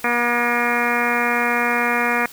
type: harmonic tone with a mistuned harmonic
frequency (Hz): 240.1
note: B3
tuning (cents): -49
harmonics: 1 / 2 / 3 / 4 / 5 / 6 / 7 / 8 / 9 / 10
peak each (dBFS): -26 / -26 / -26 / -26 / -26 / -26 / -26 / -26 / -26 / -26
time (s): 0.04-2.26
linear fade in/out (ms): 2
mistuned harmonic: 8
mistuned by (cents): -33
effects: white hiss -41 dBFS RMS until 2.32 s